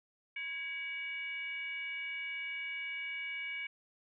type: tone with frequency modulation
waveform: sine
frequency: 2269 Hz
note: C#7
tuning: 40 cents sharp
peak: -37 dBFS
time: 0.36-3.67 s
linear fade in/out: 5 ms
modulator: 619 Hz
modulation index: 0.61
effects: none

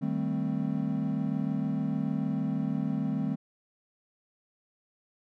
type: chord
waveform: triangle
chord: A half-diminished seventh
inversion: second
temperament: equal with one note detuned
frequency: 155.56 / 196 / 222.6 / 261.6 Hz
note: Eb3 / G3 / A3 / C4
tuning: 0 / 0 / +20 / 0 cents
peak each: -31 dBFS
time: 0.01-3.36 s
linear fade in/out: 20 ms
effects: none

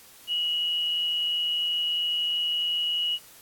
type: tone with amplitude modulation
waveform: sine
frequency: 2908 Hz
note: F#7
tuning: 31 cents flat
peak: -22 dBFS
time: 0.27-3.19 s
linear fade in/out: 50 ms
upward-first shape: sine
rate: 163 Hz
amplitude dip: 40%
effects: white hiss -51 dBFS RMS until 3.41 s + AAC 64 kbps

